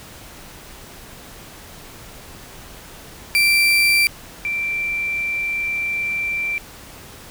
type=tone pair in turn; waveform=35% pulse / sine; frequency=2349 / 2349 Hz; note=D7 / D7; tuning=0 / 0 cents; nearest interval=unison; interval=0 cents; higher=neither; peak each=-11 / -20 dBFS; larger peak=first; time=3.35-4.07 / 4.45-6.58 s; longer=second; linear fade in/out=0 ms; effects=pink hiss -40 dBFS RMS until 7.3 s